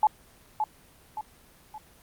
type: tone with echo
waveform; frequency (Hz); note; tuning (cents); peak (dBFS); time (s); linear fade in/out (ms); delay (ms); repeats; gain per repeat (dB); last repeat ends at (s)
sine; 858; A5; -44; -16; 0.03-0.07; 2; 570; 3; -7; 1.78
effects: pink hiss -56 dBFS RMS until 2.02 s + Opus 24 kbps